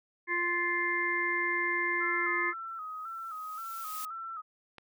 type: harmonic tone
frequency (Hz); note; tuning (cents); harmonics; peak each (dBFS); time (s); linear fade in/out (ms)
349.2; F4; 0; 1 / 3 / 5 / 6; -37 / -35 / -32 / -31; 0.27-2.54; 50
type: tone with vibrato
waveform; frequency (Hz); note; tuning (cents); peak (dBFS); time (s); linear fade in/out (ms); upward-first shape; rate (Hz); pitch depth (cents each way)
sine; 1300; E6; -24; -37; 2-4.42; 20; square; 1.9; 55
type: noise with exponential growth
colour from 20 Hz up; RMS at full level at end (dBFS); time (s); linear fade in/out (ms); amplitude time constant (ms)
blue; -39; 2.67-4.05; 1; 300
type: click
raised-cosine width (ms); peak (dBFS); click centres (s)
0.3; -31; 4.783
effects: none